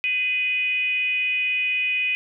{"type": "tone with frequency modulation", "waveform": "sine", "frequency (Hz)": 2489, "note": "D#7", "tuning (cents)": 0, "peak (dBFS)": -20, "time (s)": [0.04, 2.15], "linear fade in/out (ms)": 0, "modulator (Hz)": 462, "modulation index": 0.46, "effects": []}